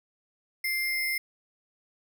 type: tone with sample-and-hold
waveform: sine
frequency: 2099 Hz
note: C7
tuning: 5 cents sharp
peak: -26 dBFS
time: 0.64-1.18 s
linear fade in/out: 5 ms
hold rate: 7350 Hz
effects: none